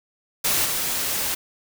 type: noise with level steps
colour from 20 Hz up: white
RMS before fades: -21 / -25 dBFS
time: 0.44-1.35 s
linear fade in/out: 10 ms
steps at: 0.64 s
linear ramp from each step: 20 ms
effects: none